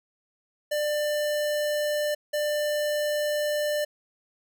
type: tone pair in turn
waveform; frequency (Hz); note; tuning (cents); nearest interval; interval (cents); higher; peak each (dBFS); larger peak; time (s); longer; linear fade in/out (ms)
square; 595 / 595; D5 / D5; +22 / +22; unison; 0; neither; -25; neither; 0.71-2.15 / 2.33-3.85; second; 10
effects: none